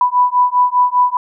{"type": "beating tone pair", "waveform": "sine", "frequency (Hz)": [987.8, 992.8], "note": ["B5", "B5"], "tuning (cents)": [0, 9], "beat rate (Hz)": 5, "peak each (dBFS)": -13, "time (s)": [0.01, 1.17], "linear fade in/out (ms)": 2, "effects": []}